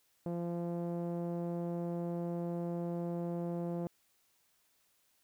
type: tone with low-pass filter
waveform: sawtooth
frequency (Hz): 172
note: F3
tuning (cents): -26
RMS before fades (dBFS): -37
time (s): 0.26-3.87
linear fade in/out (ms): 0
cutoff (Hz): 590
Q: 1.5
effects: white hiss -73 dBFS RMS until 5.23 s